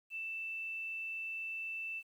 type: tone with quantisation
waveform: sine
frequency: 2656 Hz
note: E7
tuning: 12 cents sharp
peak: -38 dBFS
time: 0.1-2.03 s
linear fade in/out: 50 ms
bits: 11
effects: none